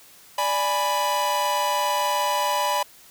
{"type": "chord", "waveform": "45% pulse", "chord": "G# diminished", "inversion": "second", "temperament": "equal", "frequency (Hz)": [587.3, 830.6, 987.8], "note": ["D5", "G#5", "B5"], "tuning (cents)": [0, 0, 0], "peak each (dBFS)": [-28, -27, -23], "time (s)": [0.38, 2.83], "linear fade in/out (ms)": 5, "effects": ["white hiss -50 dBFS RMS until 3.1 s"]}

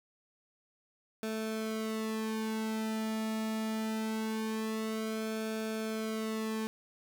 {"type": "tone with flanger", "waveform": "sawtooth", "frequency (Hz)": 219.8, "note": "A3", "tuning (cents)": -2, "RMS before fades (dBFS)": -35, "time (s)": [1.23, 6.67], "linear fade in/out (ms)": 0, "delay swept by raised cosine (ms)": [1, 1.95], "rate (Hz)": 0.23, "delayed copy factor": -0.85, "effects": []}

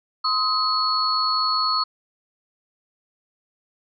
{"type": "tone cluster", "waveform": "sine", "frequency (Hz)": [1037, 1265, 4375], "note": ["C6", "D#6", "C#8"], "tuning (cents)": [-16, 28, -24], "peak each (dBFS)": [-28, -22, -22], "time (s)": [0.24, 1.84], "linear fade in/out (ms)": 10, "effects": []}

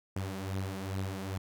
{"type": "beating tone pair", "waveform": "sawtooth", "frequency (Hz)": [95.3, 97.7], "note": ["G2", "G2"], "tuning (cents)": [-48, -5], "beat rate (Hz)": 2.4, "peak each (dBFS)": [-32, -35], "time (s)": [0.16, 1.38], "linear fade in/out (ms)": 5, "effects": []}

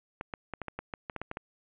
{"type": "clicks", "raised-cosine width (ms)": 0.5, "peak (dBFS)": -21, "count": 12, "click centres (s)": [0.211, 0.338, 0.537, 0.617, 0.683, 0.79, 0.938, 1.098, 1.163, 1.216, 1.314, 1.371], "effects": ["resampled to 8000 Hz", "8-bit"]}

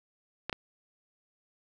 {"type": "clicks", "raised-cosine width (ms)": 0.3, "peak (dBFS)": -16, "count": 2, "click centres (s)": [0.496, 0.528], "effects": []}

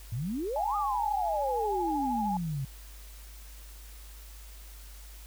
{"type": "exponential two-way sweep", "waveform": "sine", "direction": "up then down", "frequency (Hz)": [103.83, 1255, 129.9], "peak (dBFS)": -30, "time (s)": [0.12, 2.65], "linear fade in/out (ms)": 5, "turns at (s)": 0.76}
{"type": "tone with vibrato", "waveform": "sine", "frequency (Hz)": 830.6, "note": "G#5", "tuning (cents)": 0, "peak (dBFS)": -29, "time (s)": [0.56, 2.37], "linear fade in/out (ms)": 2, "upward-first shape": "triangle", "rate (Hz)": 13, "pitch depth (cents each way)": 65}
{"effects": ["added 51 Hz sine -45 dBFS peak until 5.26 s", "white hiss -53 dBFS RMS until 5.26 s"]}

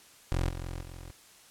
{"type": "tone with level steps", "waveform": "20% pulse", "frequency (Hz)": 43.65, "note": "F1", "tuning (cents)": 0, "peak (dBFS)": [-22, -31, -38], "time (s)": [0.32, 1.11], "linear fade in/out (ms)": 0, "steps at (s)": [0.49, 0.81], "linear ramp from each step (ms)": 10, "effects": ["white hiss -56 dBFS RMS until 1.5 s", "low-pass 11000 Hz 12 dB/octave"]}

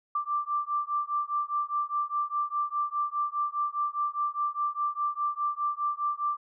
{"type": "beating tone pair", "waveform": "sine", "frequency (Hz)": [1174.7, 1179.6], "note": ["D6", "D6"], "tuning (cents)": [0, 7], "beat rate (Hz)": 4.9, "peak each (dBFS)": -30, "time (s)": [0.15, 6.37], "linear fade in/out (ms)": 5, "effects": []}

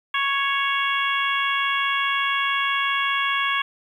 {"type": "harmonic tone", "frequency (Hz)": 554.4, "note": "C#5", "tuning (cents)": 0, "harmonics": [2, 3, 4, 5, 6], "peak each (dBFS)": [-24, -26, -27, -28, -29], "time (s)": [0.14, 3.62], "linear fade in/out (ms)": 5, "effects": ["9-bit"]}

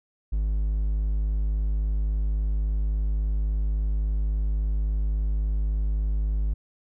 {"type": "tone", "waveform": "triangle", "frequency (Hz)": 51.8, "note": "G#1", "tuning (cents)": -4, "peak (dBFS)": -20, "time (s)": [0.32, 6.54], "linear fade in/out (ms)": 10, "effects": []}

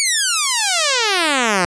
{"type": "exponential sweep", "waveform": "5% pulse", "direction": "down", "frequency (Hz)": [2304, 170], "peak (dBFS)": -3, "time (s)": [0, 1.65], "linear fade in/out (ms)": 0, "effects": ["resampled to 22050 Hz"]}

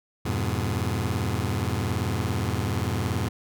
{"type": "chord", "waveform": "sawtooth", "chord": "F diminished", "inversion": "none", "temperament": "just", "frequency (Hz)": [87.31, 104.77, 125.72], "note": ["F2", "Ab2", "Cb3"], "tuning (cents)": [0, 16, 31], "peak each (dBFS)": [-25, -24, -26], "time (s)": [0.25, 3.29], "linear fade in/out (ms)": 10, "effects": []}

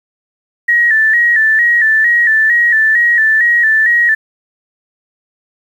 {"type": "tone with vibrato", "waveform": "sine", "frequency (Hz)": 1827, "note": "A#6", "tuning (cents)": -35, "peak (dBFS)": -7, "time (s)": [0.68, 4.15], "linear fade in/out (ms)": 10, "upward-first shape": "square", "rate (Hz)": 2.2, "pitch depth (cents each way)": 63, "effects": ["7-bit"]}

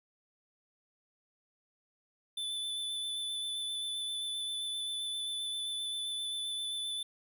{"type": "tone with vibrato", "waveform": "square", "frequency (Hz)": 3507, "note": "A7", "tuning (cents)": -6, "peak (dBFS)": -35, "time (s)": [2.37, 7.03], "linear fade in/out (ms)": 5, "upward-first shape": "square", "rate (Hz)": 7.6, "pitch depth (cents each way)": 12, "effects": []}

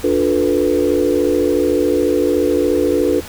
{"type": "chord", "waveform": "sine", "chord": "B half-diminished seventh", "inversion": "first", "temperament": "equal with one note detuned", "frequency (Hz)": [293.7, 356.6, 440, 493.9], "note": ["D4", "F4", "A4", "B4"], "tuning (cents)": [0, 36, 0, 0], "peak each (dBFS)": -18, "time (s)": [0.03, 3.21], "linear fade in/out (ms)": 20, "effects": ["added 78 Hz sine -33 dBFS peak until 3.28 s", "pink hiss -33 dBFS RMS until 3.28 s"]}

